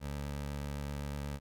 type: tone with vibrato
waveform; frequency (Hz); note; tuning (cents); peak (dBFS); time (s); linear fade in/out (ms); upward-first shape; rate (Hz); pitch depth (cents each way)
20% pulse; 71.5; D2; -46; -32; 0-1.4; 50; sine; 8; 19
effects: none